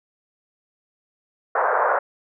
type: band-pass noise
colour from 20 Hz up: pink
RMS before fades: -20 dBFS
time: 1.55-1.99 s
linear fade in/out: 5 ms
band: 480 to 1600 Hz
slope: 48 dB/octave
effects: none